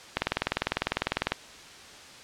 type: click train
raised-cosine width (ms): 0.3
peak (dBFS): -8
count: 24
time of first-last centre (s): 0.17-1.32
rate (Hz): 20
effects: white hiss -47 dBFS RMS until 2.23 s + low-pass 6000 Hz 12 dB/octave